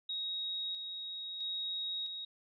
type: tone with tremolo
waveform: sine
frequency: 3781 Hz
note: A#7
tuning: 24 cents sharp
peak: -35 dBFS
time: 0.09-2.25 s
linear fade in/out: 5 ms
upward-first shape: square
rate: 0.76 Hz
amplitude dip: 40%
effects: none